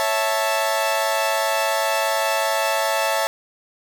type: chord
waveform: sawtooth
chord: A major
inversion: first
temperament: equal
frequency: 554.4 / 659.3 / 880 Hz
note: C#5 / E5 / A5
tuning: 0 / 0 / 0 cents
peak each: -21 / -19 / -19 dBFS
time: 0-3.27 s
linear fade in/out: 0 ms
effects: none